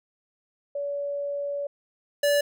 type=tone pair in turn; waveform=sine / square; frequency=570 / 578 Hz; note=C#5 / D5; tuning=+48 / -28 cents; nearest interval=unison; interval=24 cents; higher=second; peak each=-27 / -20 dBFS; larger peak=second; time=0.75-1.67 / 2.23-2.41 s; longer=first; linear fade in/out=5 ms; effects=none